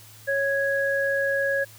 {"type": "tone pair together", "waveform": "sine", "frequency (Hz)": [552.4, 1661.2], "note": ["C#5", "G#6"], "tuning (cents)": [-6, 0], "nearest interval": "octave + perfect fifth", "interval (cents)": 1906, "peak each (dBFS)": -24, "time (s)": [0.27, 1.65], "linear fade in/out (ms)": 20, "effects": ["added 108 Hz sine -50 dBFS peak until 1.78 s", "white hiss -49 dBFS RMS until 1.78 s"]}